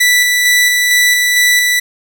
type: tone with tremolo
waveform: sawtooth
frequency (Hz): 1972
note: B6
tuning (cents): -3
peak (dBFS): -4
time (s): 0-1.8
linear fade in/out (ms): 10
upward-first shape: square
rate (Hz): 2.2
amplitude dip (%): 25
effects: none